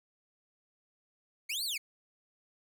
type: linear two-way sweep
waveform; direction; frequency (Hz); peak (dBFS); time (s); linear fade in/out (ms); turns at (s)
sawtooth; up then down; 2093 to 4711 to 2093; -30; 1.49-1.78; 10; 1.64
effects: none